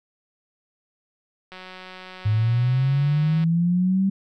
click train, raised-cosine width 0.3 ms, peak -24 dBFS, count 356, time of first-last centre 1.52-3.439 s, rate 185 Hz
sine linear sweep, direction up, 103.83 to 196 Hz, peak -17 dBFS, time 2.25-4.1 s, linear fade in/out 10 ms
effects none

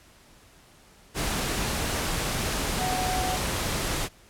sine tone in noise, 740 Hz, F#5, in tune, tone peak -28 dBFS, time 2.77-3.39 s, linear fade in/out 50 ms, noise pink, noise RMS -28 dBFS, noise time 1.14-4.09 s, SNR -3 dB, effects pink hiss -55 dBFS RMS until 4.29 s + low-pass 12000 Hz 12 dB/octave

